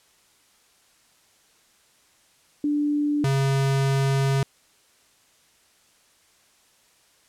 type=tone pair in turn; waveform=sine / square; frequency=293.7 / 136.38 Hz; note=D4 / C#3; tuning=0 / -28 cents; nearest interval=octave + minor second; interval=1328 cents; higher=first; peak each=-20 dBFS; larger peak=neither; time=2.64-3.24 / 3.24-4.43 s; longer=second; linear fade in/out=2 ms; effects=white hiss -60 dBFS RMS until 7.28 s + low-pass 10000 Hz 12 dB/octave